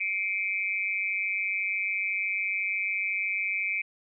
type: tone with amplitude modulation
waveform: sine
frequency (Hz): 2331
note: D7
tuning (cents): -14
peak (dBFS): -22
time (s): 0-3.82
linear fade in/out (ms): 10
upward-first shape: sine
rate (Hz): 194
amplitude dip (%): 100
effects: none